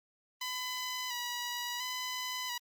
10% pulse tone with vibrato, 987.8 Hz, B5, in tune, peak -27 dBFS, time 0.41-2.58 s, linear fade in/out 5 ms, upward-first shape square, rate 0.72 Hz, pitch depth 33 cents each way, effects Opus 24 kbps

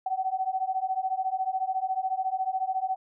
sine beating tone pair, 750 / 764 Hz, F#5 / G5, +23 / -45 cents, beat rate 14 Hz, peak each -29 dBFS, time 0.06-2.96 s, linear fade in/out 5 ms, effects none

